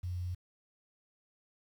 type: tone with quantisation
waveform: sine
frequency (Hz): 89.5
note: F2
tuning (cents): +43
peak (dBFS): -34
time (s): 0.03-0.35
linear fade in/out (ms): 10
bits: 10
effects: none